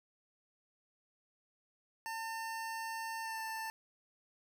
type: tone with pitch glide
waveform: 25% pulse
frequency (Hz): 900 to 889.1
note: A5 to A5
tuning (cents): +39 to +18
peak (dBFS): -35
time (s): 2.06-3.7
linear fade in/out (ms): 0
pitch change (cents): -21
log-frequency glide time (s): 3.22-3.41
effects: none